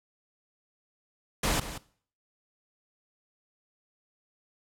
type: noise with echo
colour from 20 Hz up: pink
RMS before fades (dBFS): -27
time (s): 1.43-1.6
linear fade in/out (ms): 5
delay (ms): 180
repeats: 1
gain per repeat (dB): -12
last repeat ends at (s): 1.78
effects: noise-tail reverb RT60 0.5 s tail -18 dB re dry + low-pass 12000 Hz 12 dB/octave